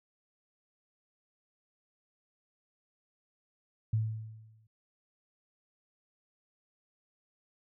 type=tone with exponential decay; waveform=sine; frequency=110 Hz; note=A2; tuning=in tune; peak=-24 dBFS; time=3.93-4.67 s; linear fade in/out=5 ms; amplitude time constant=160 ms; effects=none